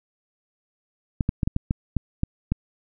clicks, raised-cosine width 5 ms, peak -9 dBFS, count 9, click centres 1.208 / 1.291 / 1.432 / 1.475 / 1.564 / 1.709 / 1.967 / 2.234 / 2.52 s, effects none

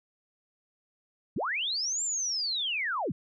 sine linear two-way sweep, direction up then down, 98 to 7440 to 98 Hz, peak -28 dBFS, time 1.36-3.12 s, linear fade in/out 5 ms, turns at 2.03 s, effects none

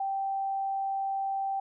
sine tone, 781 Hz, G5, 7 cents flat, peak -28 dBFS, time 0-1.6 s, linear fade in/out 5 ms, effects none

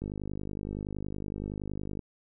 click train, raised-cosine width 3 ms, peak -23 dBFS, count 101, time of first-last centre 0.02-1.992 s, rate 50.7 Hz, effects none

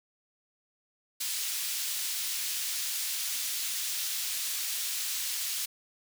pink high-pass noise, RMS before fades -33 dBFS, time 1.2-5.66 s, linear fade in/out 10 ms, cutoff 3600 Hz, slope 12 dB/octave, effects none

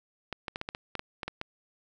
clicks, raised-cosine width 0.3 ms, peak -18 dBFS, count 11, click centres 0.327 / 0.482 / 0.559 / 0.614 / 0.689 / 0.749 / 0.953 / 0.994 / 1.232 / 1.28 / 1.414 s, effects none

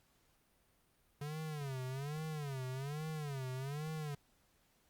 square tone with vibrato, 142.3 Hz, C#3, 46 cents sharp, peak -40 dBFS, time 1.21-4.15 s, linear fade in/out 5 ms, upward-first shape sine, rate 1.2 Hz, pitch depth 180 cents each way, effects pink hiss -73 dBFS RMS until 4.89 s + Opus 48 kbps

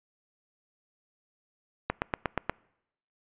click train, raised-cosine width 0.5 ms, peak -11 dBFS, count 6, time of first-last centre 1.9-2.496 s, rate 8.39 Hz, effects noise-tail reverb RT60 0.8 s tail -25 dB re dry + resampled to 8000 Hz

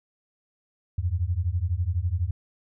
sine beating tone pair, 82.41 / 94.41 Hz, E2 / F#2, 0 / +35 cents, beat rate 12 Hz, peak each -26 / -26 dBFS, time 0.98-2.31 s, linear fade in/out 5 ms, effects none

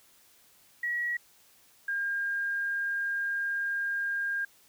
sine tone pair in turn, 1918 / 1609.7 Hz, A#6 / G6, +49 / +45 cents, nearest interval minor third, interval 304 cents, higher first, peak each -28 / -28 dBFS, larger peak neither, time 0.83-1.17 / 1.88-4.45 s, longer second, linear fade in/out 5 ms, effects white hiss -61 dBFS RMS until 4.68 s

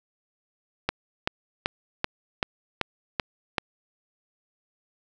click train, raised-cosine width 0.3 ms, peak -7 dBFS, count 8, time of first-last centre 0.89-3.582 s, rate 2.6 Hz, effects none

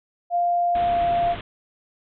sine tone with pitch glide, 698.5 to 692.9 Hz, F5 to F5, 0 to -14 cents, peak -18 dBFS, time 0.3-1.36 s, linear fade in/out 50 ms, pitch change -14 cents, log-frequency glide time 0.88-0.94 s
pink low-pass noise, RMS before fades -34 dBFS, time 0.75-1.41 s, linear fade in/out 2 ms, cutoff 3700 Hz, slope 96 dB/octave
effects none

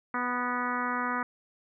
harmonic tone with a mistuned harmonic, 246.9 Hz, B3, in tune, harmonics 1 / 2 / 3 / 4 / 5 / 6 / 7 / 8 / 9, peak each -35 / -41 / -40 / -34 / -33 / -35 / -41 / -39 / -47 dBFS, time 0.14-1.23 s, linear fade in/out 2 ms, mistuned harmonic 8, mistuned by -26 cents, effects none

